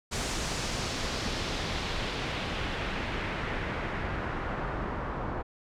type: noise with low-pass filter sweep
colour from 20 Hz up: pink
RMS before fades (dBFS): -33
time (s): 0.11-5.43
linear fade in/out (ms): 20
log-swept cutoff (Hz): 7500 to 1100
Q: 1.3
effects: none